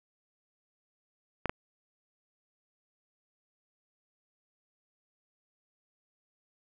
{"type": "clicks", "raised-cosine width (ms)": 0.5, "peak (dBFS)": -15, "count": 2, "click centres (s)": [1.457, 1.495], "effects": []}